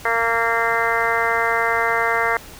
harmonic tone, 230 Hz, A#3, 23 cents flat, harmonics 2 / 3 / 4 / 5 / 6 / 7 / 8 / 9, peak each -25 / -25 / -25 / -25 / -25 / -25 / -25 / -25 dBFS, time 0.05-2.37 s, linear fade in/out 2 ms, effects pink hiss -40 dBFS RMS until 2.59 s

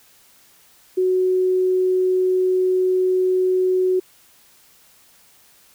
sine tone, 370 Hz, F#4, in tune, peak -15 dBFS, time 0.97-4 s, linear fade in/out 10 ms, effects white hiss -53 dBFS RMS until 5.74 s

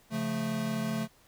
square chord, Db augmented, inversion none, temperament equal, 138.59 / 174.61 / 220 Hz, Db3 / F3 / A3, 0 / 0 / 0 cents, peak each -38 / -38 / -32 dBFS, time 0.1-1.08 s, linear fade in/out 50 ms, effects pink hiss -62 dBFS RMS until 1.27 s

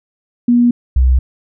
sine tone pair in turn, 240.7 / 63.75 Hz, B3 / C2, -44 / -44 cents, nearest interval octave + major seventh, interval 2300 cents, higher first, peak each -7 dBFS, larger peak neither, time 0.48-0.71 / 0.96-1.19 s, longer neither, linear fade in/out 5 ms, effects none

